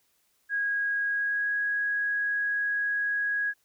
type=tone with pitch glide; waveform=sine; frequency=1644 to 1657.3 Hz; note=G#6 to G#6; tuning=-18 to -4 cents; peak=-25 dBFS; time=0.49-3.54 s; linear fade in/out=50 ms; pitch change=+14 cents; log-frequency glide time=1.08-1.5 s; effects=white hiss -70 dBFS RMS until 3.64 s